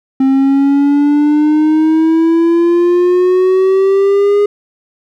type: exponential sweep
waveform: triangle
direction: up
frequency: 265.2 to 412.3 Hz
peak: -5 dBFS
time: 0.2-4.46 s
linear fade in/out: 5 ms
effects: none